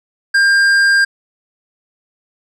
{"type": "tone with tanh clipping", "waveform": "sine", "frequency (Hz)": 1600, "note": "G6", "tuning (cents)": 35, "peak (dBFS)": -10, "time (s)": [0.34, 1.05], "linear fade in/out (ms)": 10, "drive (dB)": 10, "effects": []}